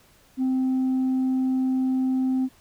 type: tone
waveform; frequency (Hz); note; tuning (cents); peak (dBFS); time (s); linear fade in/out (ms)
sine; 260; C4; -11; -18; 0.37-2.49; 50
effects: tanh soft clip ceiling -19 dBFS + pink hiss -57 dBFS RMS until 2.6 s